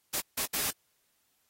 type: noise bursts at uneven times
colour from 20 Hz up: white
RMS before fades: -31 dBFS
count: 3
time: 0.13-0.21 / 0.37-0.46 / 0.53-0.71 s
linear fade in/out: 10 ms
effects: white hiss -73 dBFS RMS until 1.49 s + AAC 48 kbps